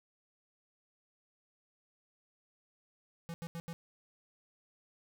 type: tone bursts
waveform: square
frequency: 167.9 Hz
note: E3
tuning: 32 cents sharp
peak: -40 dBFS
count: 4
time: 3.29-3.73 s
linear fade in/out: 0 ms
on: 50 ms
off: 80 ms
effects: none